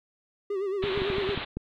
triangle tone with vibrato, 392 Hz, G4, in tune, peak -25 dBFS, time 0.5-1.35 s, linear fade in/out 5 ms, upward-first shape sine, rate 9 Hz, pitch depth 86 cents each way
white low-pass noise, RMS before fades -35 dBFS, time 0.82-1.45 s, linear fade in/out 10 ms, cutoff 4000 Hz, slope 96 dB/octave
clicks, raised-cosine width 3 ms, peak -19 dBFS, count 8, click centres 0.84 / 0.976 / 1.019 / 1.102 / 1.183 / 1.292 / 1.376 / 1.57 s
effects none

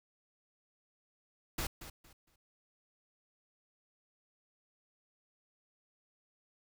pink noise with echo, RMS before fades -36 dBFS, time 1.58-1.67 s, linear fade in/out 5 ms, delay 230 ms, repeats 3, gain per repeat -12 dB, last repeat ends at 2.36 s, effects none

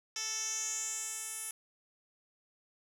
10% pulse tone with band-pass filter sweep, 440 Hz, A4, in tune, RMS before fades -38 dBFS, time 0.16-1.51 s, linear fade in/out 2 ms, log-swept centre 5200 to 9900 Hz, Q 4.3, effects none

